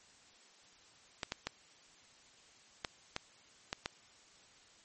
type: clicks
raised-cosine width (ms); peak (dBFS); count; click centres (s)
0.2; -18; 7; 1.232 / 1.321 / 1.47 / 2.848 / 3.164 / 3.729 / 3.859
effects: white hiss -62 dBFS RMS until 4.84 s + MP3 32 kbps